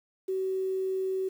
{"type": "tone", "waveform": "sine", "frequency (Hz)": 379.1, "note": "F#4", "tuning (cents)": 42, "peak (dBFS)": -27, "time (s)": [0.28, 1.29], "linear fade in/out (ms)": 10, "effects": ["9-bit"]}